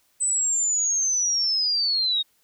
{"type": "linear sweep", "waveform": "sine", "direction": "down", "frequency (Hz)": [8100, 3708], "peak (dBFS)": -20, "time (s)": [0.2, 2.23], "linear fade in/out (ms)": 20, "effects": ["white hiss -65 dBFS RMS until 2.43 s"]}